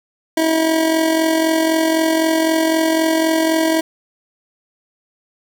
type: tone with amplitude modulation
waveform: 25% pulse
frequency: 321.9 Hz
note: E4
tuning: 41 cents flat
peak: -8 dBFS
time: 0.37-3.81 s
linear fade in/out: 5 ms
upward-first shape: sine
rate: 43.9 Hz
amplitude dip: 45%
effects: 8-bit